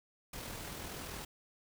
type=noise with amplitude modulation; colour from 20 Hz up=pink; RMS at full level=-43 dBFS; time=0.33-1.25 s; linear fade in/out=5 ms; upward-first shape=sine; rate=41 Hz; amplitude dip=30%; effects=none